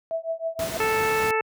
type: tone with tremolo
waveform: sine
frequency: 656 Hz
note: E5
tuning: 9 cents flat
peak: -22 dBFS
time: 0.11-0.77 s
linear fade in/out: 0 ms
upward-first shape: triangle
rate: 6.3 Hz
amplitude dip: 100%
type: noise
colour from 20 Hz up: pink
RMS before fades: -32 dBFS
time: 0.59-1.31 s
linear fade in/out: 2 ms
type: harmonic tone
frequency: 440 Hz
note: A4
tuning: in tune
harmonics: 1 / 2 / 3 / 4 / 5 / 6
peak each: -24 / -27 / -29 / -30 / -31 / -32 dBFS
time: 0.8-1.41 s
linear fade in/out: 2 ms
effects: high-pass 80 Hz 12 dB/octave